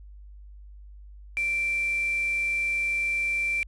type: tone with quantisation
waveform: sine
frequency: 2349 Hz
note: D7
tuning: in tune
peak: -24 dBFS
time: 1.37-3.63 s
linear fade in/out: 0 ms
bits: 6
effects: added 50 Hz sine -43 dBFS peak until 3.67 s + resampled to 22050 Hz